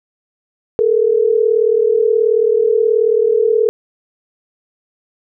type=tone pair together; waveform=sine; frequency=428.4 / 467 Hz; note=A4 / A#4; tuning=-46 / +3 cents; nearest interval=minor second; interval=149 cents; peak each=-13 dBFS; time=0.79-3.69 s; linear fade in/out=0 ms; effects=none